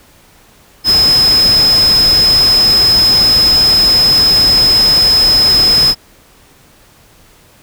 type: tone in noise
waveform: sine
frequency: 5100 Hz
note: D#8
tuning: 42 cents sharp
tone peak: -6 dBFS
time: 0.84-5.95 s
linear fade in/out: 50 ms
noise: pink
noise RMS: -19 dBFS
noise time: 0.84-5.95 s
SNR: +10 dB
effects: pink hiss -45 dBFS RMS until 7.62 s